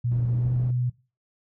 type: tone with pitch glide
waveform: sine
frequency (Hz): 120.5 to 123.74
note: B2 to B2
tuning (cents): -42 to +4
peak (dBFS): -22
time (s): 0.04-0.9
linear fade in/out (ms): 10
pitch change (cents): +46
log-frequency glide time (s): 0.37-0.47
type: low-pass noise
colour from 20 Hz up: white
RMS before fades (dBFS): -37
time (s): 0.11-0.71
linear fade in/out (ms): 5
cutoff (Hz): 190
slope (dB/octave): 12
effects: noise-tail reverb RT60 0.3 s tail -19 dB re dry